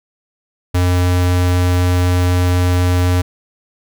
square tone, 89.6 Hz, F2, 45 cents sharp, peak -12 dBFS, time 0.74-3.22 s, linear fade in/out 10 ms, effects none

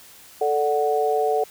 sine chord, D major, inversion second, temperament equal, 440 / 587.3 / 740 Hz, A4 / D5 / F#5, 0 / 0 / 0 cents, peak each -21 / -27 / -22 dBFS, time 0.41-1.44 s, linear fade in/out 5 ms, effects white hiss -47 dBFS RMS until 1.5 s

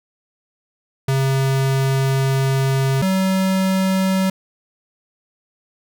square tone pair in turn, 134.6 / 189.78 Hz, C3 / F#3, +49 / +44 cents, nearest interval tritone, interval 595 cents, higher second, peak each -16 dBFS, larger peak neither, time 1.08-3.02 / 3.02-4.3 s, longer first, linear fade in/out 5 ms, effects none

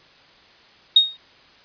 sine tone with exponential decay, 3729 Hz, A#7, in tune, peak -6 dBFS, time 0.96-1.17 s, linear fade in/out 5 ms, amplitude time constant 45 ms, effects white hiss -51 dBFS RMS until 1.64 s + resampled to 11025 Hz

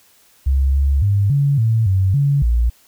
sine tone with pitch steps, 67.6 / 69.4 / 100.5 / 141.3 / 112.4 / 95.1 / 141.4 / 58.5 Hz, C#2 / C#2 / G2 / C#3 / A2 / F#2 / C#3 / A#1, -43 / +3 / +44 / +34 / +37 / +48 / +35 / +7 cents, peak -12 dBFS, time 0.46-2.7 s, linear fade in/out 10 ms, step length 280 ms, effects white hiss -53 dBFS RMS until 2.87 s

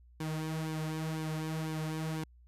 sawtooth tone with flanger, 157.6 Hz, D#3, 23 cents sharp, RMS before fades -36 dBFS, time 0.2-2.24 s, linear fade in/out 5 ms, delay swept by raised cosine 1.5 to 4.9 ms, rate 2 Hz, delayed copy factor -0.65, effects added 60 Hz sine -56 dBFS peak until 2.47 s + resampled to 32000 Hz

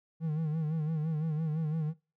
triangle tone with vibrato, 156.9 Hz, D#3, 15 cents sharp, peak -27 dBFS, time 0.2-1.94 s, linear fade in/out 50 ms, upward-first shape sine, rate 5.9 Hz, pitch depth 74 cents each way, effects noise-tail reverb RT60 0.3 s tail -21 dB re dry

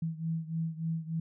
sine beating tone pair, 161.9 / 165.3 Hz, E3 / E3, -31 / +5 cents, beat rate 3.4 Hz, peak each -33 / -36 dBFS, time 0.02-1.2 s, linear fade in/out 5 ms, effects none

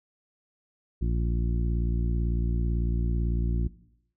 harmonic tone, 58 Hz, A#1, 8 cents flat, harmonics 1 / 2 / 3 / 4 / 5 / 6, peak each -25 / -32 / -34 / -39 / -41 / -41 dBFS, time 1.01-3.68 s, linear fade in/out 10 ms, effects noise-tail reverb RT60 0.8 s tail -19 dB re dry

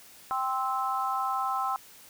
sine chord, C major, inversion second, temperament just, 784.9 / 1046.5 / 1308.1 Hz, G5 / C6 / E6, +2 / 0 / -14 cents, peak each -31 dBFS, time 0.31-1.76 s, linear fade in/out 0 ms, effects white hiss -52 dBFS RMS until 2.09 s

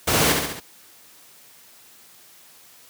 pink noise with echo, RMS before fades -19 dBFS, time 0.07-0.33 s, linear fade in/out 10 ms, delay 68 ms, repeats 4, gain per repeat -4 dB, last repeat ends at 0.602 s, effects white hiss -50 dBFS RMS until 2.89 s + high-pass 100 Hz 12 dB/octave

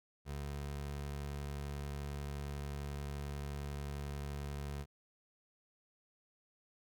25% pulse tone, 71.3 Hz, C#2, 49 cents sharp, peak -36 dBFS, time 0.25-4.86 s, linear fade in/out 50 ms, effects none

